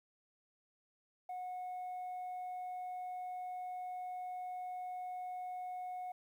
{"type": "tone", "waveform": "sine", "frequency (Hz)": 730, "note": "F#5", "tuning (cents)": -24, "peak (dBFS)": -38, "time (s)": [1.29, 6.12], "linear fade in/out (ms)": 5, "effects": ["tanh soft clip ceiling -39 dBFS", "12-bit"]}